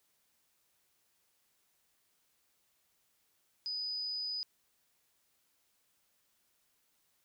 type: tone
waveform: sine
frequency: 4978 Hz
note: D#8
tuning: in tune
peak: -35 dBFS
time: 3.66-4.43 s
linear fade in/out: 0 ms
effects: white hiss -75 dBFS RMS until 7.24 s